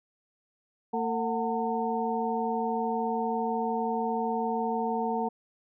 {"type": "harmonic tone with a mistuned harmonic", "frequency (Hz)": 226.6, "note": "A#3", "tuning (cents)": -49, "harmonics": [1, 2, 3, 4], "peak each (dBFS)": [-32, -32, -32, -32], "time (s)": [0.93, 5.29], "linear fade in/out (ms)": 10, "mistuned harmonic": 3, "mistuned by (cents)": 140, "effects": []}